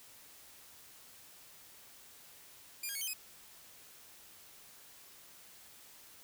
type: tone with pitch steps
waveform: 5% pulse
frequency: 2409 / 1625 / 2216 / 3105 / 2524 Hz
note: D7 / G#6 / C#7 / G7 / D#7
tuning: +43 / -38 / -1 / -17 / +24 cents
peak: -28 dBFS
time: 2.83-3.135 s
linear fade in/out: 5 ms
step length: 61 ms
effects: white hiss -57 dBFS RMS until 6.23 s